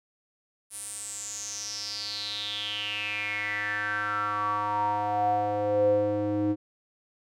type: tone with band-pass filter sweep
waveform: square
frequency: 103.83 Hz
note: G#2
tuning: in tune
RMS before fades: -29 dBFS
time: 0.7-6.56 s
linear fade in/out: 50 ms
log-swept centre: 9900 to 350 Hz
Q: 7.8
effects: none